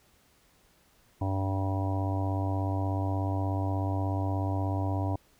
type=harmonic tone; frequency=96.6 Hz; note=G2; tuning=25 cents flat; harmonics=1 / 3 / 4 / 5 / 6 / 7 / 8 / 9 / 10; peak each=-28 / -34 / -46 / -47 / -42 / -39 / -40 / -49 / -40 dBFS; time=1.21-5.16 s; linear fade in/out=5 ms; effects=pink hiss -64 dBFS RMS until 5.39 s